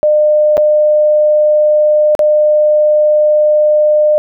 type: tone with dropouts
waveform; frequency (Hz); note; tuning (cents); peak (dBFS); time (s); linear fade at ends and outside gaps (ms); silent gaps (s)
sine; 604; D5; +48; -6; 0.03-4.18; 0; 0.57-0.578 / 2.151-2.192
effects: none